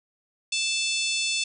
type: harmonic tone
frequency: 880 Hz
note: A5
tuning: in tune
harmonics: 3 / 4 / 5 / 6 / 7 / 8 / 9 / 10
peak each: -28 / -30 / -32 / -34 / -35 / -36 / -37 / -38 dBFS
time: 0.52-1.44 s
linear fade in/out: 5 ms
effects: none

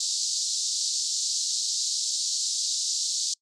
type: band-pass noise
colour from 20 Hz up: pink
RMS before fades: -28 dBFS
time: 0-3.34 s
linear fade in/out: 5 ms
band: 4100 to 7800 Hz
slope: 48 dB/octave
effects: noise-tail reverb RT60 0.1 s tail -26 dB re dry

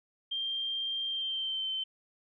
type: tone with pitch glide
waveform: sine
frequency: 3179 to 3087 Hz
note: G7 to G7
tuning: +24 to -27 cents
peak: -31 dBFS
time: 0.31-1.84 s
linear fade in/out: 10 ms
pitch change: -51 cents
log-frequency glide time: 1.06-1.71 s
effects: none

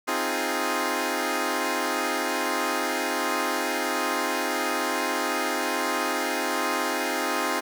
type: chord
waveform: 10% pulse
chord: F minor seventh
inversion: second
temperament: equal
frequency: 261.6 / 311.1 / 349.2 / 415.3 Hz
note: C4 / Eb4 / F4 / Ab4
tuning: 0 / 0 / 0 / 0 cents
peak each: -22 dBFS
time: 0.07-7.61 s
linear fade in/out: 20 ms
effects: none

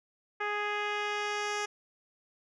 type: tone with low-pass filter sweep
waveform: 10% pulse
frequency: 415.3 Hz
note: G#4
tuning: in tune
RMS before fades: -33 dBFS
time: 0.4-1.66 s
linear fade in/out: 10 ms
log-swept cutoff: 2000 to 6400 Hz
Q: 1.3
effects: none

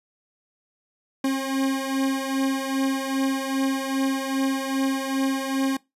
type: beating tone pair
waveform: 40% pulse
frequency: 268.1 / 270.6 Hz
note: C4 / C#4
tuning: +42 / -42 cents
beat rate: 2.5 Hz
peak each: -23 / -27 dBFS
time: 1.24-5.77 s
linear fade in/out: 5 ms
effects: noise-tail reverb RT60 0.2 s tail -21 dB re dry + resampled to 32000 Hz

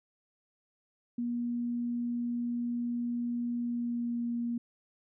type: tone with pitch glide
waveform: sine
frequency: 239.3 to 236.8 Hz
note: A#3 to A#3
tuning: +46 to +27 cents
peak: -30 dBFS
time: 1.18-4.58 s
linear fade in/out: 5 ms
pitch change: -19 cents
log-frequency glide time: 3.59-4.26 s
effects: none

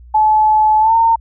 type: tone with pitch glide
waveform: sine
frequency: 861 to 912.2 Hz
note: A5 to A#5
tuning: -38 to -38 cents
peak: -8 dBFS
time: 0.14-1.16 s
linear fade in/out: 10 ms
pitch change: +100 cents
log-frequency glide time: 0.8-0.95 s
effects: added 60 Hz sine -36 dBFS peak until 1.2 s

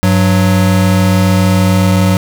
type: tone pair together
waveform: square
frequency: 98 / 185.14 Hz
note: G2 / F#3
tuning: 0 / +1 cents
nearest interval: major seventh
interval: 1101 cents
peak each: -11 dBFS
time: 0.03-2.17 s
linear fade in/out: 0 ms
effects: none

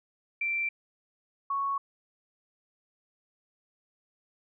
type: tone pair in turn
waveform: sine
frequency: 2349 / 1108.6 Hz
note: D7 / C#6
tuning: 0 / 0 cents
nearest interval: octave + minor second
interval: 1300 cents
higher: first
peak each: -27 dBFS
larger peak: neither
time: 0.41-0.69 / 1.5-1.78 s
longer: neither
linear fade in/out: 5 ms
effects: none

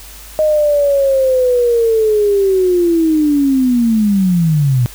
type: linear sweep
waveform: sine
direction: down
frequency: 622.3 to 118.5 Hz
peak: -9 dBFS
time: 0.39-4.86 s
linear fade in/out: 0 ms
effects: added 50 Hz sine -36 dBFS peak until 4.94 s + white hiss -36 dBFS RMS until 4.94 s

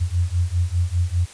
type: beating tone pair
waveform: sine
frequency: 85.2 / 90.2 Hz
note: F2 / F#2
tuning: -42 / -44 cents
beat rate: 5 Hz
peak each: -21 dBFS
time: 0-1.26 s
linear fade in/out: 20 ms
effects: white hiss -43 dBFS RMS until 1.33 s + resampled to 22050 Hz

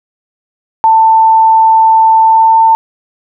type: tone with pitch glide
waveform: sine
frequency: 890 to 896.7 Hz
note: A5 to A5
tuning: +20 to +33 cents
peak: -3 dBFS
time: 0.84-2.75 s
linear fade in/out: 0 ms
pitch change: +13 cents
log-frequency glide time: 2.24-2.57 s
effects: none

